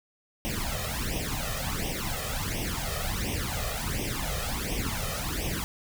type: noise with flanger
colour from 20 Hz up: pink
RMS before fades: -31 dBFS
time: 0.45-5.64 s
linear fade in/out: 0 ms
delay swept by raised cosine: 0.34 to 1.64 ms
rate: 1.4 Hz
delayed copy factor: +0.85
effects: none